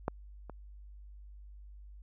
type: clicks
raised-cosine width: 1 ms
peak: -17 / -30 dBFS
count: 2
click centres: 0.081 / 0.497 s
effects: added 50 Hz sine -48 dBFS peak until 2.02 s